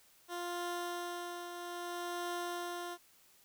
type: tone with tremolo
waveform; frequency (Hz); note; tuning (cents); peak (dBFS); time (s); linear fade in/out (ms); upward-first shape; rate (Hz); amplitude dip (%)
15% pulse; 349.9; F4; +3; -30; 0.28-2.98; 50; triangle; 0.61; 55
effects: white hiss -65 dBFS RMS until 3.44 s